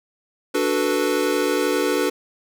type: chord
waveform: square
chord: B minor seventh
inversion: first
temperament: equal with one note detuned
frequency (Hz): 293.7 / 370 / 440 / 492.2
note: D4 / F#4 / A4 / B4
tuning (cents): 0 / 0 / 0 / -6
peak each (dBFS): -25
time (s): 0.54-2.1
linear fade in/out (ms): 10
effects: none